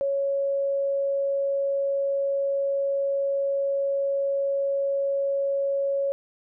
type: tone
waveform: sine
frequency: 554.4 Hz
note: C#5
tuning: in tune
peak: -22 dBFS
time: 0.01-6.12 s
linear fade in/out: 0 ms
effects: none